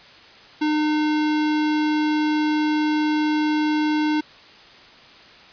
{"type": "tone", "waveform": "square", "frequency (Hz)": 304.1, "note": "D#4", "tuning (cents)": -40, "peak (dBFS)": -19, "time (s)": [0.61, 4.21], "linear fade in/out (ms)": 10, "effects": ["white hiss -46 dBFS RMS until 5.52 s", "resampled to 11025 Hz"]}